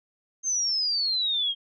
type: exponential sweep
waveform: sine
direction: down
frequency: 6390 to 3194 Hz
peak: -23 dBFS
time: 0.43-1.55 s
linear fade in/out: 50 ms
effects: none